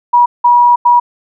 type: tone bursts at uneven times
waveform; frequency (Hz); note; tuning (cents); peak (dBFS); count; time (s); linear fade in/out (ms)
sine; 965; B5; -40; -4; 3; 0.13-0.26 / 0.44-0.76 / 0.85-1; 10
effects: none